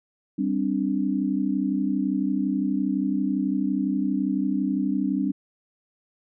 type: chord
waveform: sine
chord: G suspended fourth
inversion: none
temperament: equal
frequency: 196 / 261.6 / 293.7 Hz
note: G3 / C4 / D4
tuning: 0 / 0 / 0 cents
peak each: -26 dBFS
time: 0.38-5.32 s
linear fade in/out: 10 ms
effects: none